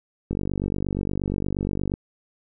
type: click train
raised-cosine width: 3 ms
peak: -13 dBFS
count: 80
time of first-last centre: 0.31-1.939 s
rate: 48.5 Hz
effects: none